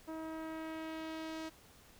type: tone with low-pass filter sweep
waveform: sawtooth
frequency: 319.1 Hz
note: D#4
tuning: 44 cents sharp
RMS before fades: -43 dBFS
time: 0.07-1.5 s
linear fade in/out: 20 ms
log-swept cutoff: 1100 to 6300 Hz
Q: 0.98
effects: pink hiss -61 dBFS RMS until 1.99 s